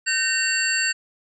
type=tone cluster; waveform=sine; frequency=1534 / 1837 / 2740 / 4560 / 7460 Hz; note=G6 / A#6 / F7 / C#8 / A#8; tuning=-38 / -26 / -34 / +48 / 0 cents; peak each=-26 dBFS; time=0.06-0.93 s; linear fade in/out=20 ms; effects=none

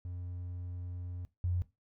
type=tone pair in turn; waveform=triangle; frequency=89.1 / 89.1 Hz; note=F2 / F2; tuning=+35 / +35 cents; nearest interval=unison; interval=0 cents; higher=neither; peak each=-36 / -25 dBFS; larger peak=second; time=0.05-1.25 / 1.44-1.62 s; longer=first; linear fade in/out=0 ms; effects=noise-tail reverb RT60 0.2 s tail -18 dB re dry + tanh soft clip ceiling -27 dBFS

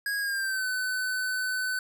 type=tone with pitch glide; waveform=square; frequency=1647 to 1510.3 Hz; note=G#6 to F#6; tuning=-15 to +35 cents; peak=-28 dBFS; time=0.06-1.79 s; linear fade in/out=2 ms; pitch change=-150 cents; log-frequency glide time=0.2-0.66 s; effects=none

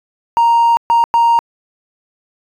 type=tone bursts at uneven times; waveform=triangle; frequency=932.3 Hz; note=A#5; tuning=in tune; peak=-5 dBFS; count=3; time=0.37-0.77 / 0.9-1.04 / 1.14-1.39 s; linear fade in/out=0 ms; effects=tanh soft clip ceiling -3 dBFS

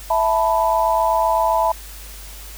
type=chord; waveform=sine; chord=E suspended fourth; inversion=none; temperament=equal; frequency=659.3 / 880 / 987.8 Hz; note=E5 / A5 / B5; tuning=0 / 0 / 0 cents; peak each=-19 dBFS; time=0.1-1.72 s; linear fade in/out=5 ms; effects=added 50 Hz sine -36 dBFS peak until 2.57 s + white hiss -39 dBFS RMS until 2.57 s

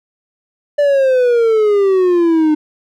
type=exponential sweep; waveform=triangle; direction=down; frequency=588 to 301.8 Hz; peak=-7 dBFS; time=0.78-2.55 s; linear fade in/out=10 ms; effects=none

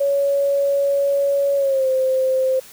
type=tone with pitch glide; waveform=sine; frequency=560 to 522.5 Hz; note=C#5 to C5; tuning=+18 to -2 cents; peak=-15 dBFS; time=0-2.6 s; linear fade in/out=10 ms; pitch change=-120 cents; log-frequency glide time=1.56-1.88 s; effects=white hiss -43 dBFS RMS until 2.72 s

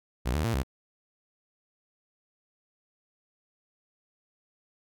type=tone with pitch steps; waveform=sawtooth; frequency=61.3 / 76.7 / 115.1 / 66.5 Hz; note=B1 / D#2 / A#2 / C2; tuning=-12 / -24 / -22 / +29 cents; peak=-22 dBFS; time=0.25-0.634 s; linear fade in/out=20 ms; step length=96 ms; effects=none

